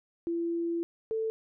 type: tone pair in turn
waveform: sine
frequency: 338 / 443.7 Hz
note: E4 / A4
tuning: +43 / +14 cents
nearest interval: perfect fourth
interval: 471 cents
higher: second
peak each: -28 dBFS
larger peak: neither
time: 0.27-0.83 / 1.11-1.3 s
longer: first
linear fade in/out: 0 ms
effects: none